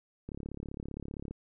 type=click train; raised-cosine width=3 ms; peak=-27 dBFS; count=37; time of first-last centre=0.29-1.31 s; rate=35.3 Hz; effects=none